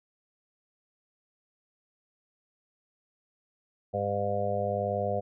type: harmonic tone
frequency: 101.1 Hz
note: G#2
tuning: 46 cents flat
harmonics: 1 / 2 / 4 / 5 / 6 / 7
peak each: -35 / -38 / -38 / -32 / -32 / -33 dBFS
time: 3.93-5.21 s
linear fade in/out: 20 ms
effects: none